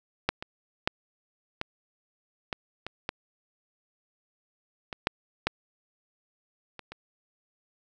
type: clicks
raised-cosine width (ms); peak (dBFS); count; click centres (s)
0.3; -7 / -20 / -7 / -14 / -14 / -19 / -13 / -19 / -7 / -8 / -24 / -25; 12; 0.29 / 0.425 / 0.875 / 1.614 / 2.528 / 2.866 / 3.091 / 4.928 / 5.071 / 5.47 / 6.793 / 6.92
effects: none